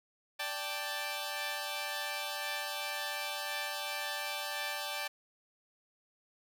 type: chord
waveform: 10% pulse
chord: D suspended fourth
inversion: none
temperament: equal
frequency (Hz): 587.3 / 784 / 880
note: D5 / G5 / A5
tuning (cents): 0 / 0 / 0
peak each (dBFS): -32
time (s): 0.39-5.08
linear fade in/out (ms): 10
effects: none